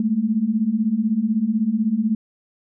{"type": "beating tone pair", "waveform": "sine", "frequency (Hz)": [207.7, 223.7], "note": ["G#3", "A3"], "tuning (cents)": [0, 29], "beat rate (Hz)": 16, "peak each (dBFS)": [-22, -19], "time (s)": [0, 2.15], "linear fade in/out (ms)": 2, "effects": []}